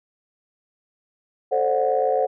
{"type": "chord", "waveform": "sine", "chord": "D dominant seventh", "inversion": "second", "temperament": "just", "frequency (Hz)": [440.5, 528.6, 587.3, 734.2], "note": ["A4", "C5", "D5", "F#5"], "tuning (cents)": [2, 18, 0, -14], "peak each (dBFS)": [-24, -21, -27, -22], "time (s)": [1.51, 2.27], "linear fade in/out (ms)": 20, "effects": ["tanh soft clip ceiling -8 dBFS"]}